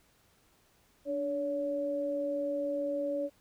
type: tone pair together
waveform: sine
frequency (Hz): 292.3 / 566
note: D4 / C#5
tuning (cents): -8 / +36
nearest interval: major seventh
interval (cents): 1144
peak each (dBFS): -36 / -31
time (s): 1.05-3.3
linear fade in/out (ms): 50
effects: pink hiss -67 dBFS RMS until 3.4 s